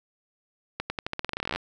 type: accelerating click train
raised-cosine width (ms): 0.3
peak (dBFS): -13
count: 20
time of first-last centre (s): 0.8-1.56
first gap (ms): 100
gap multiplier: 0.88
effects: none